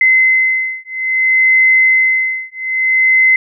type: beating tone pair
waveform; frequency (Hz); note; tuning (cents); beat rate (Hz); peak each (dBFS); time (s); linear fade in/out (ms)
sine; 2053 / 2053.6; C7 / C7; -33 / -33; 0.6; -12; 0.01-3.36; 2
effects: none